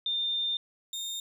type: tone pair in turn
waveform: sine / 30% pulse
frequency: 3610 / 3656 Hz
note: A7 / A#7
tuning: +44 / -34 cents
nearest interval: unison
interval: 22 cents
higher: second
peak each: -27 / -31 dBFS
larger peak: first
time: 0.06-0.57 / 0.93-1.2 s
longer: first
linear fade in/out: 2 ms
effects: none